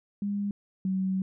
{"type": "tone pair in turn", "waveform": "sine", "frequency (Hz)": [202.6, 189.29], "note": ["G#3", "F#3"], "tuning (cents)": [-43, 40], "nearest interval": "minor second", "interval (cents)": 117, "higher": "first", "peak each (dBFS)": [-27, -25], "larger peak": "second", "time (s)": [[0.22, 0.51], [0.85, 1.22]], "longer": "second", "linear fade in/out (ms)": 2, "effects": []}